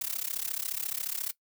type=noise with amplitude modulation; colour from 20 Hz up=blue; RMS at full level=-30 dBFS; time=0.01-1.32 s; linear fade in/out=5 ms; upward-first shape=sine; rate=34.3 Hz; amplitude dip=95%; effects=noise-tail reverb RT60 0.1 s tail -19 dB re dry